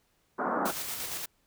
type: band-pass noise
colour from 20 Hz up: white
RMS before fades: -30 dBFS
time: 0.38-0.72 s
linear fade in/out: 20 ms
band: 180 to 1400 Hz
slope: 48 dB/octave
type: noise with tremolo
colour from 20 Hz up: white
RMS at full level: -35 dBFS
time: 0.65-1.26 s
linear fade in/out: 10 ms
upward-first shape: square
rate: 8.6 Hz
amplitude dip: 30%
effects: pink hiss -71 dBFS RMS until 1.46 s